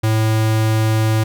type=tone; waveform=square; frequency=110 Hz; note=A2; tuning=in tune; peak=-14 dBFS; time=0.03-1.24 s; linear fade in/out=10 ms; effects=none